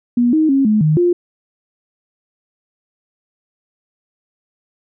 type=tone with pitch steps; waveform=sine; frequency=241.4 / 313.3 / 272.3 / 213.6 / 154.1 / 351.5 Hz; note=B3 / D#4 / C#4 / G#3 / D#3 / F4; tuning=-39 / +12 / -31 / +49 / -16 / +11 cents; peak=-10 dBFS; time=0.17-1.13 s; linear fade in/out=5 ms; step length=160 ms; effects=none